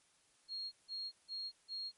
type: tone bursts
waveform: sine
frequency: 4266 Hz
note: C8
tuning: 33 cents sharp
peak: -40 dBFS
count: 4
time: 0.48-1.92 s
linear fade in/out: 50 ms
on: 240 ms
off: 160 ms
effects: white hiss -71 dBFS RMS until 1.97 s + MP3 48 kbps